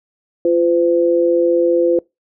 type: tone pair together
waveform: sine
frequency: 345 / 509.8 Hz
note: F4 / C5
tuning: -21 / -45 cents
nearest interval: perfect fifth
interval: 676 cents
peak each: -14 dBFS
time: 0.45-1.99 s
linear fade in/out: 2 ms
effects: noise-tail reverb RT60 0.2 s tail -24 dB re dry